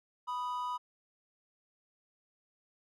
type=tone pair together; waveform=triangle; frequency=987.8 / 1244.6 Hz; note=B5 / D#6; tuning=0 / 0 cents; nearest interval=major third; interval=400 cents; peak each=-33 / -38 dBFS; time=0.27-0.78 s; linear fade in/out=20 ms; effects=none